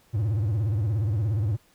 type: tone with vibrato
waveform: triangle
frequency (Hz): 106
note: G#2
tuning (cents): +36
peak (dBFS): -20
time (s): 0.13-1.57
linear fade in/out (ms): 20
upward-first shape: sine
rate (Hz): 17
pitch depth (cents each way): 190
effects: pink hiss -61 dBFS RMS until 1.74 s